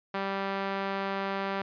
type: tone with band-pass filter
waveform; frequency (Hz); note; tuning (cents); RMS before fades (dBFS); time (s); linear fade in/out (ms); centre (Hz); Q
sawtooth; 195.6; G3; -4; -32; 0.14-1.62; 5; 1200; 0.68
effects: resampled to 11025 Hz